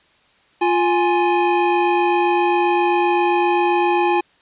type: tone pair together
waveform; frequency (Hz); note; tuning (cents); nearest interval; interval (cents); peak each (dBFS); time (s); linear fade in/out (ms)
square; 350.2 / 833; F4 / G#5; +5 / +5; octave + minor third; 1500; -18; 0.61-4.21; 10
effects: white hiss -56 dBFS RMS until 4.41 s + resampled to 8000 Hz